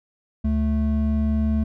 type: tone pair together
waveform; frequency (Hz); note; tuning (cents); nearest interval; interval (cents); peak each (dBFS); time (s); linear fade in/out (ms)
triangle; 73 / 218.8; D2 / A3; -10 / -9; octave + perfect fifth; 1901; -19; 0.44-1.64; 10
effects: none